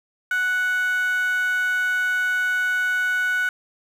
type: tone with high-pass filter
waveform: 15% pulse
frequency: 740 Hz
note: F#5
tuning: in tune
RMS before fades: -22 dBFS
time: 0.31-3.49 s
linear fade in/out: 2 ms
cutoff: 1500 Hz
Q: 7.8
effects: none